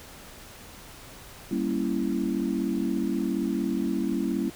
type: chord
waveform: sine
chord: G diminished seventh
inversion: none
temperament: equal with one note detuned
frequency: 196 / 233.1 / 277.2 / 332.1 Hz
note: G3 / Bb3 / Db4 / Fb4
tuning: 0 / 0 / 0 / +13 cents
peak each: -30 dBFS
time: 1.51-4.5 s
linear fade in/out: 5 ms
effects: pink hiss -46 dBFS RMS until 4.55 s